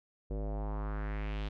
square tone with low-pass filter sweep, 51.91 Hz, G#1, in tune, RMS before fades -36 dBFS, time 0.3-1.49 s, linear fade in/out 10 ms, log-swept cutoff 470 to 3600 Hz, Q 2.4, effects none

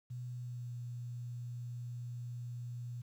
sine tone with pitch glide, 123.47 to 120.86 Hz, B2 to B2, 0 to -37 cents, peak -40 dBFS, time 0.1-3.02 s, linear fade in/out 10 ms, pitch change -37 cents, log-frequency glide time 0.26-0.74 s, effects 11-bit

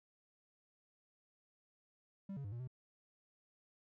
triangle tone with pitch steps, 195.9 / 139.2 / 100.2 / 119 / 127.6 Hz, G3 / C#3 / G2 / A#2 / C3, -1 / +8 / +38 / +36 / -43 cents, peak -40 dBFS, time 2.29-2.675 s, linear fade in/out 5 ms, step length 77 ms, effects none

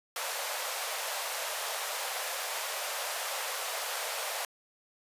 pink high-pass noise, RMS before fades -35 dBFS, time 0.16-4.45 s, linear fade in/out 2 ms, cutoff 510 Hz, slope 48 dB/octave, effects resampled to 32000 Hz

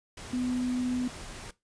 sine tone in noise, 250 Hz, B3, 21 cents sharp, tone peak -27 dBFS, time 0.33-1.08 s, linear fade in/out 5 ms, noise pink, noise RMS -43 dBFS, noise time 0.17-1.51 s, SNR +13 dB, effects noise-tail reverb RT60 0.2 s tail -18 dB re dry + resampled to 22050 Hz

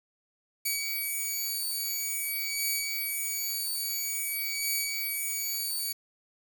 5% pulse beating tone pair, 2269 / 2269.49 Hz, C#7 / C#7, +40 / +40 cents, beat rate 0.49 Hz, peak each -23 dBFS, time 0.65-5.93 s, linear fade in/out 10 ms, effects 8-bit

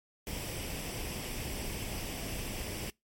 pink noise with comb filter, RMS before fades -38 dBFS, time 0.27-2.9 s, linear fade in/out 0 ms, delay 0.37 ms, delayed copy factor +0.55, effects noise-tail reverb RT60 0.2 s tail -25 dB re dry + MP3 64 kbps

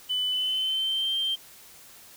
sine tone with pitch glide, 3000 to 3153 Hz, F#7 to G7, +23 to +9 cents, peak -23 dBFS, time 0.09-1.36 s, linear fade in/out 20 ms, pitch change +86 cents, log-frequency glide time 0.3-1.12 s, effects tanh soft clip ceiling -21 dBFS + white hiss -50 dBFS RMS until 2.16 s

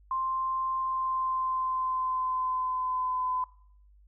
sine tone with pitch glide, 1050 to 1013.6 Hz, C6 to B5, +6 to +45 cents, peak -27 dBFS, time 0.11-3.44 s, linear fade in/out 2 ms, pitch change -61 cents, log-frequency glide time 0.72-3.29 s, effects noise-tail reverb RT60 0.6 s tail -20 dB re dry + added 50 Hz sine -55 dBFS peak until 4.07 s

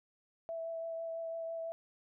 sine tone with vibrato, 659.3 Hz, E5, in tune, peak -37 dBFS, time 0.49-1.72 s, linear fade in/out 0 ms, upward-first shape triangle, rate 6 Hz, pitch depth 14 cents each way, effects none

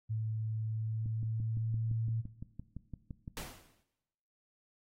sine tone with pitch glide, 110 to 113.09 Hz, A2 to A2, 0 to +48 cents, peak -32 dBFS, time 0.09-2.22 s, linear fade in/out 20 ms, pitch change +48 cents, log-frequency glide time 0.65-2.03 s
click train, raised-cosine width 5 ms, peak -30 dBFS, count 14, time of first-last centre 1.06-3.278 s, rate 5.86 Hz
pink noise with exponential decay, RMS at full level -40 dBFS, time 3.37-3.83 s, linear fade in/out 0 ms, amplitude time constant 100 ms
effects noise-tail reverb RT60 1.0 s tail -17 dB re dry + AAC 48 kbps

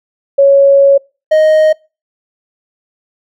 sine / triangle tone pair in turn, 555 / 623 Hz, C#5 / D#5, +2 / +2 cents, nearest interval major second, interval 200 cents, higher second, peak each -3 dBFS, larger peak neither, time 0.38-0.98 / 1.31-1.73 s, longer first, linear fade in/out 10 ms, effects noise-tail reverb RT60 0.3 s tail -25 dB re dry

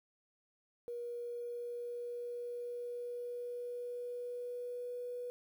sine tone with pitch glide, 478.2 to 489.7 Hz, A#4 to B4, +44 to -15 cents, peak -39 dBFS, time 0.88-5.3 s, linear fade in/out 0 ms, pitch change +41 cents, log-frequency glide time 1.06-4.9 s, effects 11-bit

